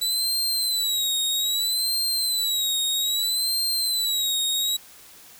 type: tone with vibrato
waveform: sawtooth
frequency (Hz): 3951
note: B7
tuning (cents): 0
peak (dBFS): -19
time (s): 0.01-4.77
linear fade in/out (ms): 10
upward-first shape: sine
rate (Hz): 0.62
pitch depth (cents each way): 95
effects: white hiss -48 dBFS RMS until 5.39 s